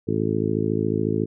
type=harmonic tone; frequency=54 Hz; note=A1; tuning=32 cents flat; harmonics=2 / 3 / 4 / 5 / 6 / 7 / 8; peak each=-28 / -28 / -28 / -28 / -28 / -28 / -28 dBFS; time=0.07-1.26 s; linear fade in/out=20 ms; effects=none